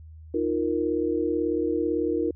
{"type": "chord", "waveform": "sine", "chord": "Eb suspended second", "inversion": "none", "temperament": "equal", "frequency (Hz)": [311.1, 349.2, 466.2], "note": ["Eb4", "F4", "Bb4"], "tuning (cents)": [0, 0, 0], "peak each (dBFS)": -27, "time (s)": [0.34, 2.31], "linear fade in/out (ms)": 5, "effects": ["added 79 Hz sine -42 dBFS peak until 2.35 s"]}